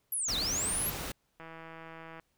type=linear two-way sweep; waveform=sine; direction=down then up; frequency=11840 to 3522 to 11840 Hz; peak=-30 dBFS; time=0.12-0.9 s; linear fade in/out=5 ms; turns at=0.36 s
type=noise; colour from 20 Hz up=pink; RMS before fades=-38 dBFS; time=0.28-1.12 s; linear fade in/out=5 ms
type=click train; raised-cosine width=0.5 ms; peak=-32 dBFS; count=131; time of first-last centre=1.4-2.198 s; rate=163 Hz
effects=pink hiss -75 dBFS RMS until 2.37 s